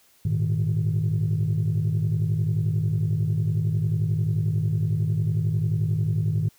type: chord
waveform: sine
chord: Ab suspended second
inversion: none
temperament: equal with one note detuned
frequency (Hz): 103.83 / 114.94 / 155.56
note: Ab2 / Bb2 / Eb3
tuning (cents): 0 / -24 / 0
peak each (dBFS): -23 / -25 / -23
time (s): 0.25-6.49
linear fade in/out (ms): 5
effects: tanh soft clip ceiling -16 dBFS + white hiss -59 dBFS RMS until 6.58 s